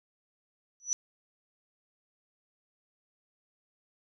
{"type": "tone with exponential growth", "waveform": "sine", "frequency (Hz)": 5920, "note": "F#8", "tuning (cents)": 0, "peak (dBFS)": -22, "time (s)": [0.8, 0.93], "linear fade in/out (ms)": 0, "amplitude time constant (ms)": 27, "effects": []}